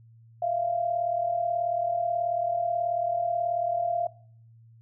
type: tone pair together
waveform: sine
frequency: 655 / 693.4 Hz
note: E5 / F5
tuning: -11 / -13 cents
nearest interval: minor second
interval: 98 cents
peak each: -30 / -25 dBFS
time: 0.42-4.07 s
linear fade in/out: 5 ms
effects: noise-tail reverb RT60 0.6 s tail -22 dB re dry + added 114 Hz sine -51 dBFS peak until 4.81 s